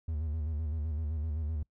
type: tone with vibrato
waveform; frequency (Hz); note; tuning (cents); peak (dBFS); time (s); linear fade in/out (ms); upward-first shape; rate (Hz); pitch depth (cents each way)
triangle; 77.5; D#2; -6; -29; 0.08-1.63; 5; square; 7.8; 71
effects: noise-tail reverb RT60 0.1 s tail -26 dB re dry